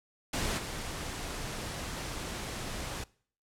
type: noise with level steps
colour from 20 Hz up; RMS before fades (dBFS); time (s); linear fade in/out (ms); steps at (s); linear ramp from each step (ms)
pink; -32 / -38; 0.33-3.04; 5; 0.57; 20
effects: noise-tail reverb RT60 0.5 s tail -22 dB re dry + low-pass 10000 Hz 12 dB/octave